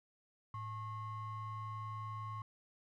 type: ring-modulated tone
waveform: triangle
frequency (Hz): 489.4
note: B4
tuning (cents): -16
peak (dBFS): -36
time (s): 0.54-2.42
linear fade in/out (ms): 2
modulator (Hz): 598
effects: none